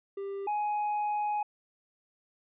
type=tone pair in turn; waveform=triangle; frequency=395.5 / 836.1 Hz; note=G4 / G#5; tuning=+15 / +11 cents; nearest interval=octave + minor second; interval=1296 cents; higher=second; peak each=-32 / -26 dBFS; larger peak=second; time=0.17-0.47 / 0.47-1.43 s; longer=second; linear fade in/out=5 ms; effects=resampled to 8000 Hz